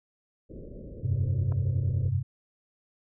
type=low-pass noise; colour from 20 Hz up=pink; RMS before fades=-42 dBFS; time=0.49-2.1 s; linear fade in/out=20 ms; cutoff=580 Hz; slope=96 dB/octave
type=chord; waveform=sine; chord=F suspended second; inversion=none; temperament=equal; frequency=87.31 / 98 / 130.81 Hz; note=F2 / G2 / C3; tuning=0 / 0 / 0 cents; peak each=-32 / -27 / -28 dBFS; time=1.03-2.23 s; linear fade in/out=20 ms
type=clicks; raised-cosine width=1 ms; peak=-29 dBFS; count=2; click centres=1.521 / 1.524 s
effects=none